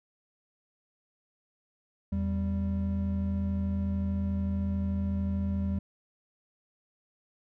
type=tone pair together; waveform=triangle; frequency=82.41 / 196 Hz; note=E2 / G3; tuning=0 / 0 cents; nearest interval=octave + minor third; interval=1500 cents; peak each=-28 dBFS; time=2.12-5.79 s; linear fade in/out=5 ms; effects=none